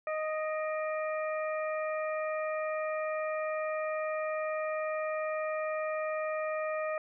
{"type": "harmonic tone with a mistuned harmonic", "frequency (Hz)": 622.3, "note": "D#5", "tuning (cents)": 0, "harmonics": [1, 2, 3, 4], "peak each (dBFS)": [-32, -38, -42, -44], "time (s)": [0.07, 6.98], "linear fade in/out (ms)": 2, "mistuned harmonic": 4, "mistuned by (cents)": -66, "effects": []}